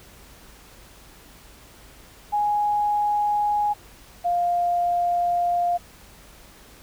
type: tone pair in turn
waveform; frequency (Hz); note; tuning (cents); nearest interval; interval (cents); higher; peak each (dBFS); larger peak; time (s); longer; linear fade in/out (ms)
sine; 830.6 / 700.7; G#5 / F5; 0 / +6; minor third; 294; first; -19; neither; 2.32-3.74 / 4.24-5.78; second; 20
effects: added 50 Hz sine -53 dBFS peak until 6.82 s + pink hiss -49 dBFS RMS until 6.82 s